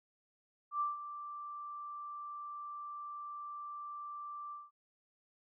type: tone with ADSR envelope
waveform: sine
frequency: 1174.7 Hz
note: D6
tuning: in tune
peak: -30 dBFS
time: 0.71-4.71 s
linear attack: 95 ms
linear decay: 160 ms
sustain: -12 dB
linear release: 190 ms
effects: none